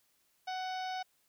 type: harmonic tone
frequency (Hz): 745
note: F#5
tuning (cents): +12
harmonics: 1 / 2 / 3 / 4 / 5 / 6 / 7 / 8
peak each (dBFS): -36 / -46 / -49 / -51 / -50 / -54 / -51 / -58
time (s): 0.47-1.03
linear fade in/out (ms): 10
effects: white hiss -73 dBFS RMS until 1.28 s